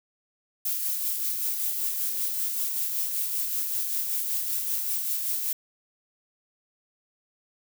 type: noise with tremolo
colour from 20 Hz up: violet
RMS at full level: -27 dBFS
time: 0.65-5.53 s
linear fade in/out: 5 ms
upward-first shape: sine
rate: 5.2 Hz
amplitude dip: 35%
effects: none